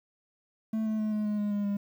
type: tone with pitch steps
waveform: triangle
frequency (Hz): 220 / 217.3 / 214.7 / 212.1 / 209.6 / 207.1 / 204.6 / 202.1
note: A3 / A3 / A3 / G#3 / G#3 / G#3 / G#3 / G#3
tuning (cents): 0 / -21 / -42 / +37 / +16 / -5 / -26 / -47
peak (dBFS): -25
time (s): 0.73-1.77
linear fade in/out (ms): 5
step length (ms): 130
effects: 10-bit